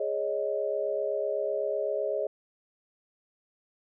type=chord; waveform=sine; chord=Ab suspended fourth; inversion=none; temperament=equal; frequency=415.3 / 554.4 / 622.3 Hz; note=Ab4 / Db5 / Eb5; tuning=0 / 0 / 0 cents; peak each=-32 / -31 / -31 dBFS; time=0-2.27 s; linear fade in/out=5 ms; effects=none